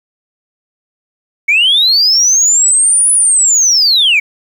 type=linear two-way sweep; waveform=sine; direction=up then down; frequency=2199 to 9990 to 2199 Hz; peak=-5 dBFS; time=1.48-4.2 s; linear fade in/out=10 ms; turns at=3.12 s; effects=tanh soft clip ceiling -3 dBFS + 7-bit